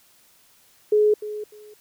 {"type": "tone with echo", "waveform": "sine", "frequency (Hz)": 422.3, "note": "G#4", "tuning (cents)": 29, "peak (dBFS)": -14, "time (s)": [0.92, 1.14], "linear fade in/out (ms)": 5, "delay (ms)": 300, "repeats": 2, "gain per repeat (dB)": -14, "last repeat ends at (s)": 1.74, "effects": ["white hiss -57 dBFS RMS until 1.8 s"]}